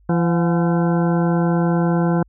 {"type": "harmonic tone with a mistuned harmonic", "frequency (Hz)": 170, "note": "F3", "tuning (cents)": -46, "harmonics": [1, 2, 3, 4, 5, 6, 8, 9], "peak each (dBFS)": [-16, -22, -26, -28, -30, -32, -34, -35], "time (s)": [0.09, 2.23], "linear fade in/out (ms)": 5, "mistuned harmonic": 4, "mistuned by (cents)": 87, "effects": ["added 50 Hz sine -50 dBFS peak until 2.28 s"]}